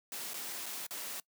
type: noise with dropouts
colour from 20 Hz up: white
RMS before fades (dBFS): -41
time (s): 0.12-1.2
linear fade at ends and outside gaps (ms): 1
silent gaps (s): 0.335-0.341 / 0.659-0.663 / 0.866-0.908
effects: noise-tail reverb RT60 0.1 s tail -23 dB re dry + high-pass 200 Hz 12 dB/octave